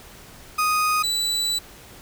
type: tone pair in turn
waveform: 35% pulse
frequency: 1244.5 / 3962 Hz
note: D#6 / B7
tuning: 0 / +5 cents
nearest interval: octave + minor sixth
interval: 2005 cents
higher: second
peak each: -17 / -19 dBFS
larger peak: first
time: 0.58-1.03 / 1.03-1.59 s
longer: second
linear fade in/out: 10 ms
effects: pink hiss -45 dBFS RMS until 2.01 s